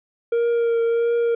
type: tone with vibrato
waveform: triangle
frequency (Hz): 466.2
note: A#4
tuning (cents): 0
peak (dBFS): -15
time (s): 0.32-1.35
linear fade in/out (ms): 5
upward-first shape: triangle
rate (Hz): 1.5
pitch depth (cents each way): 19
effects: resampled to 8000 Hz